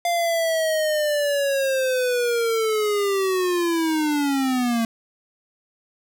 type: linear sweep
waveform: square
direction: down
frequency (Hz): 697 to 225.2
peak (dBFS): -20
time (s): 0.05-4.85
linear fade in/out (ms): 2
effects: none